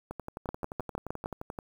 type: two click trains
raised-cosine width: 1 ms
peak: -18 / -23 dBFS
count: 6 / 18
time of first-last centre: 0.49-1.259 / 0.11-1.588 s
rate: 6.5 / 11.5 Hz
effects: 8-bit